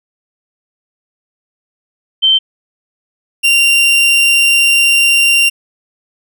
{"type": "tone pair in turn", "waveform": ["sine", "40% pulse"], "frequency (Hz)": [3111, 2772], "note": ["G7", "F7"], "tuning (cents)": [-14, -14], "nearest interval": "major second", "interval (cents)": 200, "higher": "first", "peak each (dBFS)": -6, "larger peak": "neither", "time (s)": [[2.22, 2.39], [3.43, 5.5]], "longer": "second", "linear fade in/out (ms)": 20, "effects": []}